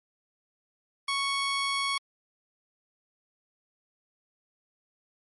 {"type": "tone", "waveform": "15% pulse", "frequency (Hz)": 1108.7, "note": "C#6", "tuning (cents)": 0, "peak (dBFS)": -20, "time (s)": [1.08, 1.98], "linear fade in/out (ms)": 5, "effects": ["MP3 48 kbps"]}